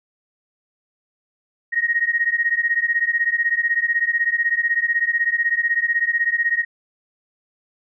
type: beating tone pair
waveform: sine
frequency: 1867 / 1883 Hz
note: A#6 / A#6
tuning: +2 / +17 cents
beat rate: 16 Hz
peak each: -20 dBFS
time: 1.72-6.65 s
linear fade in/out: 20 ms
effects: none